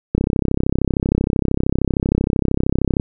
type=click train; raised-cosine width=3 ms; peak=-3 dBFS; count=95; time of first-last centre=0.15-2.998 s; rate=33 Hz; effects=none